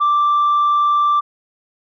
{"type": "tone", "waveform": "sine", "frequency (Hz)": 1174.7, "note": "D6", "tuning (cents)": 0, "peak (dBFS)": -10, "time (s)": [0, 1.21], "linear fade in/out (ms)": 20, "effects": ["tanh soft clip ceiling -10 dBFS"]}